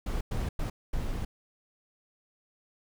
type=noise bursts at uneven times; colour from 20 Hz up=brown; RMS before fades=-31 dBFS; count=4; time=0.06-0.21 / 0.31-0.49 / 0.59-0.7 / 0.93-1.25 s; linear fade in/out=5 ms; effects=none